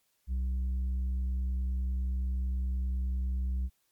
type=tone with tanh clipping; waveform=sine; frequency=63.6 Hz; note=C2; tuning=48 cents flat; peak=-29 dBFS; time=0.27-3.7 s; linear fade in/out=50 ms; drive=4 dB; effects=white hiss -74 dBFS RMS until 3.91 s + MP3 96 kbps